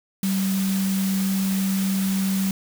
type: tone in noise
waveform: sine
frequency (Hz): 192.6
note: G3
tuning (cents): -30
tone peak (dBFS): -20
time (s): 0.23-2.51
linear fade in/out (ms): 2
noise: white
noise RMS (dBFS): -32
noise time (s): 0.23-2.51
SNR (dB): +9
effects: none

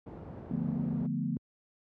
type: low-pass noise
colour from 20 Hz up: pink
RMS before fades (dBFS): -43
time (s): 0.06-1.07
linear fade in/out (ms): 10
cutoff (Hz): 600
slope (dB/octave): 12
type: chord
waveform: sine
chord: B half-diminished seventh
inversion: first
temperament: equal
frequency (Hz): 146.83 / 174.61 / 220 / 246.9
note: D3 / F3 / A3 / B3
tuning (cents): 0 / 0 / 0 / 0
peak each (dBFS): -35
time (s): 0.51-1.37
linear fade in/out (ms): 2
effects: high-pass 80 Hz 12 dB/octave

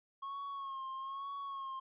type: tone with vibrato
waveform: triangle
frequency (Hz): 1089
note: C#6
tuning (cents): -31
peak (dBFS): -38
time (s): 0.22-1.8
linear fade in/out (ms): 10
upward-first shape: sine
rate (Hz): 1.1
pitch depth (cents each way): 47
effects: resampled to 8000 Hz

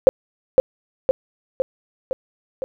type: tone with echo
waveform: sine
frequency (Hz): 523.3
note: C5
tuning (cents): 0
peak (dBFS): -3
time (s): 0.07-0.09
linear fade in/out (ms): 0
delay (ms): 510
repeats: 5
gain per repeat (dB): -4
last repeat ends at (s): 2.64
effects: none

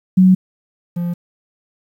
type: tone pair in turn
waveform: sine / triangle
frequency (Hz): 186 / 173.79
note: F#3 / F3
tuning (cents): +9 / -8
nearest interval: minor second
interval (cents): 117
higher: first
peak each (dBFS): -6 / -16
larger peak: first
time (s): 0.17-0.35 / 0.96-1.14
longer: neither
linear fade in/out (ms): 10
effects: 8-bit

